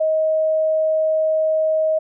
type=tone; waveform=sine; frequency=630 Hz; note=D#5; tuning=21 cents sharp; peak=-15 dBFS; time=0-1.99 s; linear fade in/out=10 ms; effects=none